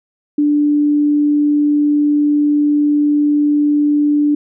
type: tone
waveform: sine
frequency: 294.1 Hz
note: D4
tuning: 3 cents sharp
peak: -10 dBFS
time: 0.38-4.35 s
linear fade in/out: 5 ms
effects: none